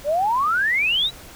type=exponential sweep; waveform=sine; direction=up; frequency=554.4 to 4000 Hz; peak=-17 dBFS; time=0.04-1.11 s; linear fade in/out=50 ms; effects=pink hiss -42 dBFS RMS until 1.35 s